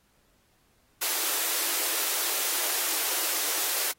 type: high-pass noise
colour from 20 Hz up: white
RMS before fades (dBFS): -28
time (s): 1.01-3.92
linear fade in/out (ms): 10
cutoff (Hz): 300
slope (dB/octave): 96
effects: pink hiss -67 dBFS RMS until 3.98 s + AAC 48 kbps